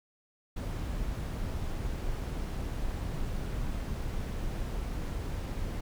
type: noise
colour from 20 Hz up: brown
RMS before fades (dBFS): -34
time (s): 0.56-5.81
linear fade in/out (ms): 10
effects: none